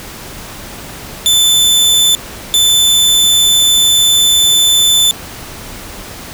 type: tone bursts at uneven times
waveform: sawtooth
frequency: 3520 Hz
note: A7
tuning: in tune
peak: -4 dBFS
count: 2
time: 1.26-2.15 / 2.54-5.11 s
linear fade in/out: 0 ms
effects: pink hiss -29 dBFS RMS until 6.33 s